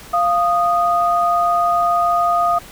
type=tone pair together; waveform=sine; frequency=695 / 1238.3 Hz; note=F5 / D#6; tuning=-9 / -9 cents; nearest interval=minor seventh; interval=1000 cents; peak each=-16 dBFS; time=0.13-2.59 s; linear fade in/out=10 ms; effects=pink hiss -39 dBFS RMS until 2.71 s